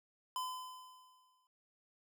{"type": "tone with exponential decay", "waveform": "square", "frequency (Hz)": 1017, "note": "C6", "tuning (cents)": -50, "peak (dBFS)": -36, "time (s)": [0.36, 1.47], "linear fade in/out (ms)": 1, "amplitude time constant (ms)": 240, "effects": []}